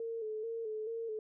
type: tone with vibrato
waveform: sine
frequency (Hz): 444.7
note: A4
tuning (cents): +18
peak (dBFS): -36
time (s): 0-1.19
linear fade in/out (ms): 2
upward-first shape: square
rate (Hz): 2.3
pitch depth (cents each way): 49
effects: none